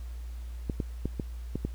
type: clicks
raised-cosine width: 3 ms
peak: -17 dBFS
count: 6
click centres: 0.698 / 0.802 / 1.056 / 1.198 / 1.556 / 1.65 s
effects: added 59 Hz sine -36 dBFS peak until 1.74 s + pink hiss -58 dBFS RMS until 1.74 s